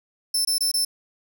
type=tone bursts; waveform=25% pulse; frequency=5300 Hz; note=E8; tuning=9 cents sharp; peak=-15 dBFS; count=4; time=0.34-0.849 s; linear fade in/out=5 ms; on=110 ms; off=23 ms; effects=none